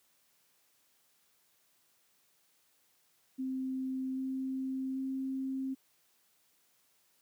sine tone with pitch steps, 261.6 / 263.6 / 265.6 Hz, C4 / C4 / C4, 0 / +13 / +26 cents, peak -33 dBFS, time 3.38-5.75 s, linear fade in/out 20 ms, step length 790 ms, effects white hiss -71 dBFS RMS until 7.21 s + high-pass 100 Hz 12 dB/octave

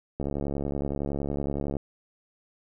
click train, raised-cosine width 2 ms, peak -17 dBFS, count 112, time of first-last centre 0.2-1.768 s, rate 70.8 Hz, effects none

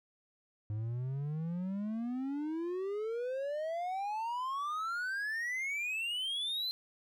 triangle exponential sweep, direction up, 103.83 to 4126 Hz, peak -32 dBFS, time 0.7-6.71 s, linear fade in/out 0 ms, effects none

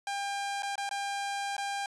sawtooth tone with dropouts, 800 Hz, G5, 35 cents sharp, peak -28 dBFS, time 0.07-1.86 s, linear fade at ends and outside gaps 2 ms, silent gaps 0.623-0.631 / 0.756-0.779 / 0.892-0.911 / 1.567-1.58 s, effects resampled to 22050 Hz

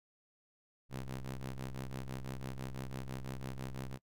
sawtooth ring-modulated tone, 66 Hz, C2, 16 cents sharp, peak -33 dBFS, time 0.89-3.99 s, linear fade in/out 50 ms, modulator 63 Hz, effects noise-tail reverb RT60 0.1 s tail -25 dB re dry

